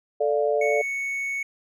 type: chord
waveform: sine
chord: D minor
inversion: second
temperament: equal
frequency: 440 / 587.3 / 698.5 Hz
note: A4 / D5 / F5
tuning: 0 / 0 / 0 cents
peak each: -23 / -23 / -28 dBFS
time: 0.2-0.82 s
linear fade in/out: 10 ms
type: tone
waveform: triangle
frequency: 2217 Hz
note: C#7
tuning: in tune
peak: -24 dBFS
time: 0.61-1.43 s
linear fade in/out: 5 ms
effects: none